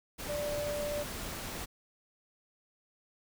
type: tone in noise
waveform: sine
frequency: 587.3 Hz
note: D5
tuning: in tune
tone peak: -33 dBFS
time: 0.28-1.04 s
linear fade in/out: 20 ms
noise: pink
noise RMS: -40 dBFS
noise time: 0.18-1.66 s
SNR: +4 dB
effects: none